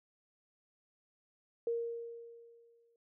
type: tone with exponential decay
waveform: sine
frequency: 466.3 Hz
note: A#4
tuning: 1 cent sharp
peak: -30 dBFS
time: 1.67-2.96 s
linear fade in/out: 2 ms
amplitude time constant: 280 ms
effects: none